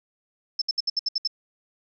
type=tone bursts; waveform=sine; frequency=5274 Hz; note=E8; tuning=in tune; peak=-21 dBFS; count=8; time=0.59-1.275 s; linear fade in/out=5 ms; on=27 ms; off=67 ms; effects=none